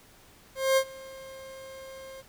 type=tone with ADSR envelope; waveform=40% pulse; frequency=532 Hz; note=C5; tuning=29 cents sharp; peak=-18 dBFS; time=0.55-2.23 s; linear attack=220 ms; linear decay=69 ms; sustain=-23 dB; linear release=33 ms; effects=pink hiss -56 dBFS RMS until 2.28 s